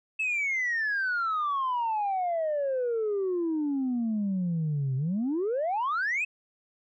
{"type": "exponential two-way sweep", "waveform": "sine", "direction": "down then up", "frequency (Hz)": [2637, 128.4, 2637], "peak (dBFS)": -24, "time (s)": [0.19, 6.25], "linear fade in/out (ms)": 10, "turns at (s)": 4.96, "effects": ["tanh soft clip ceiling -23 dBFS"]}